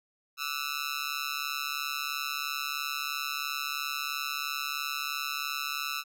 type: tone with amplitude modulation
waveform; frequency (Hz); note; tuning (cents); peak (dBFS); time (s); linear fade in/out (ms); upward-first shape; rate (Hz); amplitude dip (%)
15% pulse; 1318.5; E6; 0; -21; 0.37-6.04; 50; sine; 143; 100
effects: none